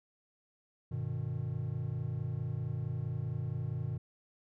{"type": "chord", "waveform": "triangle", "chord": "G augmented", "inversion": "none", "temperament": "just", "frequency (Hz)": [98, 122.5, 153.12], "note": ["G2", "B2", "D#3"], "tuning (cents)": [0, -14, -27], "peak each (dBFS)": [-38, -34, -37], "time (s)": [0.91, 3.98], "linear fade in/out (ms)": 10, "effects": []}